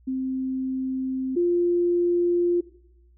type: tone pair in turn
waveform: sine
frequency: 261.6 / 349.2 Hz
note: C4 / F4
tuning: 0 / 0 cents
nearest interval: perfect fourth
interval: 500 cents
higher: second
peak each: -24 / -18 dBFS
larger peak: second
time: 0.07-1.36 / 1.36-2.61 s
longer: first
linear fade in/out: 10 ms
effects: noise-tail reverb RT60 0.8 s tail -18 dB re dry + added 60 Hz sine -53 dBFS peak until 3.17 s